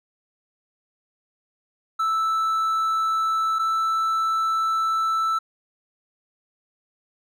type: tone pair in turn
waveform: triangle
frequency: 1317 / 1321.6 Hz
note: E6 / E6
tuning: -2 / +4 cents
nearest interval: unison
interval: 6 cents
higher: second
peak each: -18 dBFS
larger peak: neither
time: 1.99-3.59 / 3.59-5.39 s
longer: second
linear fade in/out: 10 ms
effects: none